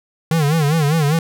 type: tone with vibrato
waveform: square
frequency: 153.4 Hz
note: D#3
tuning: 24 cents flat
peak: -14 dBFS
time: 0.31-1.19 s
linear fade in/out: 2 ms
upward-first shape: sine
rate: 5 Hz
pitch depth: 140 cents each way
effects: none